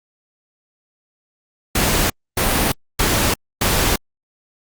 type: noise bursts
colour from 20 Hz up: pink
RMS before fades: -17 dBFS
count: 4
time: 1.75-3.96 s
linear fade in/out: 5 ms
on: 350 ms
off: 270 ms
effects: Opus 48 kbps